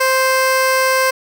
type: tone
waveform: 15% pulse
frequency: 523.3 Hz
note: C5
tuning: in tune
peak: -6 dBFS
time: 0-1.11 s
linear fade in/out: 10 ms
effects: none